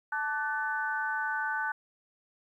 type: harmonic tone with a mistuned harmonic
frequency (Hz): 292.2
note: D4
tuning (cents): -9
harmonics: 3 / 4 / 5 / 6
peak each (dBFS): -34 / -40 / -31 / -41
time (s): 0.12-1.72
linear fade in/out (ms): 5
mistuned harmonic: 5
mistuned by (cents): +46
effects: 11-bit